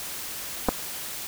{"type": "clicks", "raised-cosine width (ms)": 1, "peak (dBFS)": -7, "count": 2, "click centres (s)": [0.686, 0.69], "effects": ["white hiss -35 dBFS RMS until 1.27 s"]}